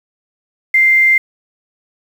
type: tone with quantisation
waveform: sine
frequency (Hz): 2093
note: C7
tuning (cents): 0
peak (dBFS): -7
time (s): 0.74-1.18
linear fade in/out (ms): 5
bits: 6
effects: none